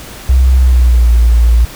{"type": "tone with pitch glide", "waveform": "sine", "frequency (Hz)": [64.4, 58.04], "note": ["C2", "A#1"], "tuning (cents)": [-27, -7], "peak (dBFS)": -4, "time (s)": [0.29, 1.65], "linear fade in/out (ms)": 5, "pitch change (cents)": -180, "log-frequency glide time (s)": [0.57, 1.13], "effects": ["pink hiss -30 dBFS RMS until 1.75 s"]}